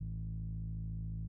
sawtooth tone with low-pass filter, 54.1 Hz, A1, 29 cents flat, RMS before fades -40 dBFS, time 0-1.28 s, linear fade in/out 20 ms, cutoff 140 Hz, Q 9.6, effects none

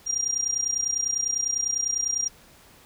sine tone with amplitude modulation, 5700 Hz, F8, 34 cents sharp, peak -20 dBFS, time 0.06-2.29 s, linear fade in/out 20 ms, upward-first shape sine, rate 30 Hz, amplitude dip 80%, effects pink hiss -53 dBFS RMS until 2.85 s

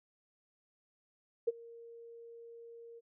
sine tone with ADSR envelope, 465 Hz, A#4, 4 cents flat, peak -25 dBFS, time 1.47-3.01 s, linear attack 12 ms, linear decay 28 ms, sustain -24 dB, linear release 31 ms, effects none

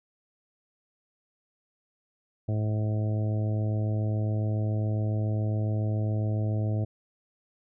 harmonic tone, 107.2 Hz, A2, 45 cents flat, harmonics 1 / 2 / 3 / 4 / 5 / 6 / 7, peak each -25 / -36 / -38 / -43 / -42 / -41 / -49 dBFS, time 2.48-6.85 s, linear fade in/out 10 ms, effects none

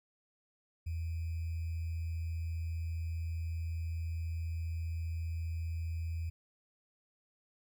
sine tone with sample-and-hold, 82.41 Hz, E2, in tune, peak -34 dBFS, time 0.86-6.3 s, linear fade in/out 10 ms, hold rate 2450 Hz, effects none

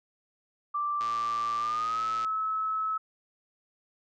sine tone with pitch glide, 1174.7 to 1295.9 Hz, D6 to E6, 0 to -30 cents, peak -27 dBFS, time 0.74-2.98 s, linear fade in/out 10 ms, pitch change +170 cents, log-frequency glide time 1.58-2.04 s
click train, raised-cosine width 0.2 ms, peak -25 dBFS, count 142, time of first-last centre 1.01-2.247 s, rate 114 Hz
effects none

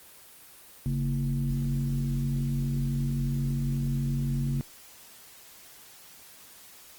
sine tone with frequency modulation, 140 Hz, C#3, 18 cents sharp, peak -25 dBFS, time 0.86-4.61 s, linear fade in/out 0 ms, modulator 91.8 Hz, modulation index 0.89, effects white hiss -51 dBFS RMS until 6.98 s + Opus 24 kbps

